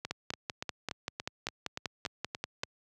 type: two click trains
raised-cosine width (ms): 0.2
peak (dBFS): -16 / -18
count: 14 / 10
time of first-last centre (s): 0.11-2.634 / 0.05-2.636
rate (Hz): 5.15 / 3.48
effects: high-pass 80 Hz 12 dB/octave